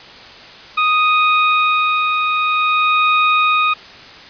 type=tone with tremolo; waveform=25% pulse; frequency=1244.5 Hz; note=D#6; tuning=in tune; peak=-7 dBFS; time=0.77-3.74 s; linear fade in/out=10 ms; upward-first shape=sine; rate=0.51 Hz; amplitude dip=35%; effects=white hiss -37 dBFS RMS until 4.29 s + resampled to 11025 Hz